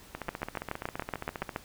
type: two click trains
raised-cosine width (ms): 0.5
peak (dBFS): -20 / -16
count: 21 / 10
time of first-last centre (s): 0.15-1.492 / 0.29-1.561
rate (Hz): 14.9 / 7.08
effects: pink hiss -53 dBFS RMS until 1.64 s